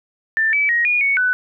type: tone with pitch steps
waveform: sine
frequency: 1780 / 2298 / 1884 / 2442 / 2221 / 1496 Hz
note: A6 / D7 / A#6 / D#7 / C#7 / F#6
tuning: +20 / -38 / +18 / -33 / +3 / +19 cents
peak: -14 dBFS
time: 0.37-1.33 s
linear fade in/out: 0 ms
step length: 160 ms
effects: none